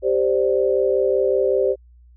sine chord, G suspended fourth, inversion none, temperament just, 392 / 522.7 / 588 Hz, G4 / C5 / D5, 0 / -2 / +2 cents, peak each -19 / -19 / -23 dBFS, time 0.02-1.76 s, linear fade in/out 50 ms, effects added 60 Hz sine -46 dBFS peak until 2.16 s

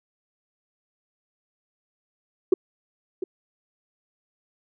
sine tone with echo, 370.2 Hz, F#4, 1 cent sharp, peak -11 dBFS, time 2.52-2.54 s, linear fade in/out 5 ms, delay 700 ms, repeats 1, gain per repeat -13 dB, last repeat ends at 3.24 s, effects tanh soft clip ceiling -7 dBFS

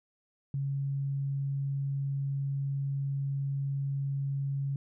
sine tone, 138.5 Hz, C#3, 1 cent flat, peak -29 dBFS, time 0.54-4.76 s, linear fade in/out 2 ms, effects none

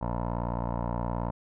15% pulse tone with low-pass filter, 58.9 Hz, A#1, 19 cents sharp, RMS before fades -31 dBFS, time 0.01-1.31 s, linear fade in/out 10 ms, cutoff 890 Hz, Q 4.4, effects none

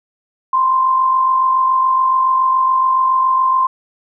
sine tone pair together, 999.4 / 1046.5 Hz, B5 / C6, +20 / 0 cents, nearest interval minor second, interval 80 cents, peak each -23 / -11 dBFS, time 0.53-3.67 s, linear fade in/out 5 ms, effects none

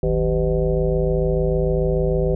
sine tone with frequency modulation, 274.1 Hz, C#4, 19 cents flat, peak -16 dBFS, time 0.03-2.35 s, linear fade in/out 2 ms, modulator 115 Hz, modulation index 2.5, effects none

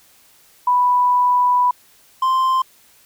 sine / triangle tone pair in turn, 987.8 / 1043.9 Hz, B5 / C6, 0 / -4 cents, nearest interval minor second, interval 96 cents, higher second, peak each -12 / -12 dBFS, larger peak neither, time 0.67-1.71 / 2.22-2.62 s, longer first, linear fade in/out 5 ms, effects white hiss -52 dBFS RMS until 3.05 s

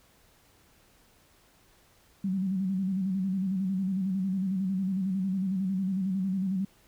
sine tone with vibrato, 190 Hz, F#3, 46 cents sharp, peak -26 dBFS, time 2.24-6.65 s, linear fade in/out 5 ms, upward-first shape square, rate 11 Hz, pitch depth 55 cents each way, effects pink hiss -62 dBFS RMS until 6.87 s

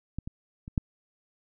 clicks, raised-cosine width 5 ms, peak -20 / -24 / -27 / -12 dBFS, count 4, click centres 0.186 / 0.275 / 0.679 / 0.778 s, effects none

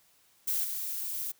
violet noise with level steps, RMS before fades -30 / -35 dBFS, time 0.47-1.32 s, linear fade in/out 10 ms, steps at 0.64 s, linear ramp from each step 10 ms, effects white hiss -65 dBFS RMS until 1.39 s

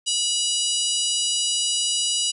harmonic tone with a mistuned harmonic, 973 Hz, B5, 26 cents flat, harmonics 3 / 4 / 5 / 6 / 7 / 8 / 9 / 10, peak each -24 / -31 / -29 / -32 / -31 / -29 / -32 / -33 dBFS, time 0.06-2.32 s, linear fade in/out 20 ms, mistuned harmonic 7, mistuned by +21 cents, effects none

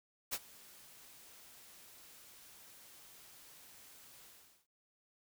white noise with ADSR envelope, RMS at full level -36 dBFS, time 0.31-4.67 s, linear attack 24 ms, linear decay 48 ms, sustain -22 dB, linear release 410 ms, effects none

